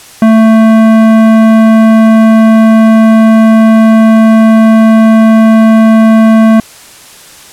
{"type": "tone with tanh clipping", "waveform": "sine", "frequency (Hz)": 221.9, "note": "A3", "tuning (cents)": 15, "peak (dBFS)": -3, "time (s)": [0.22, 6.6], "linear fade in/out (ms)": 2, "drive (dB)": 16, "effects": ["white hiss -33 dBFS RMS until 7.52 s", "low-pass 11000 Hz 12 dB/octave"]}